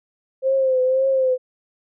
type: tone with vibrato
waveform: sine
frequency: 523.3 Hz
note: C5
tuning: in tune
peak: -15 dBFS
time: 0.42-1.38 s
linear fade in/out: 50 ms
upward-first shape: triangle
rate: 1.9 Hz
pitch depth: 55 cents each way
effects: none